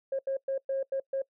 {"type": "tone bursts at uneven times", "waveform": "sine", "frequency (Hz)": 540, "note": "C#5", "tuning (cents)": -45, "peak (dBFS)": -26, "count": 6, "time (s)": [[0.12, 0.19], [0.27, 0.37], [0.48, 0.58], [0.69, 0.83], [0.92, 1], [1.13, 1.22]], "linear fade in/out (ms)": 5, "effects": ["noise-tail reverb RT60 0.1 s tail -24 dB re dry", "tanh soft clip ceiling -23 dBFS"]}